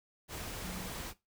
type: tone in noise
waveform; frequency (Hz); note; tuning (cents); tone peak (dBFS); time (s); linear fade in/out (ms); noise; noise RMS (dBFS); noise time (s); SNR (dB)
sine; 182.4; F#3; -24; -41; 0.63-0.89; 50; pink; -42; 0.28-1.14; -2
effects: noise-tail reverb RT60 0.2 s tail -17 dB re dry